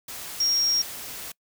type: tone in noise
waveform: sine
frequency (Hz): 5588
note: F8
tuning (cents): 0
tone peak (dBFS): -20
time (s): 0.4-0.82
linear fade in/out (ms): 5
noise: white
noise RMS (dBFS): -37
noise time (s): 0.08-1.32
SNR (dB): +14
effects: noise-tail reverb RT60 0.1 s tail -25 dB re dry